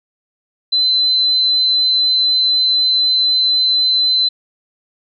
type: tone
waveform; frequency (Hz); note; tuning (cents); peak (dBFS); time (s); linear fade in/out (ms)
sine; 4048; B7; +42; -11; 0.72-4.29; 10
effects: none